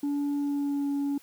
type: tone with pitch glide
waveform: sine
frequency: 286.7 to 282.6 Hz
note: D4 to C#4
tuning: -42 to +34 cents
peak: -23 dBFS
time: 0.03-1.18 s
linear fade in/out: 5 ms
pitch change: -24 cents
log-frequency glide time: 0.35-0.89 s
effects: tanh soft clip ceiling -25 dBFS + white hiss -57 dBFS RMS until 1.22 s